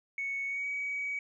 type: tone with pitch glide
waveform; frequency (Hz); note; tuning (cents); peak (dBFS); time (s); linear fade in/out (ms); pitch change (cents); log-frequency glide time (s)
sine; 2217 to 2266; C#7 to C#7; 0 to +37; -31; 0.18-1.19; 2; +37; 0.47-0.67
effects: tanh soft clip ceiling -27 dBFS